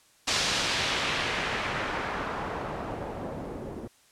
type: noise with low-pass filter sweep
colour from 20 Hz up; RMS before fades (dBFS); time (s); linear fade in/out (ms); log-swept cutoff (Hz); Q
white; -31; 0.27-3.88; 10; 5600 to 360; 1
effects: white hiss -61 dBFS RMS until 4.11 s + low-pass 10000 Hz 12 dB/octave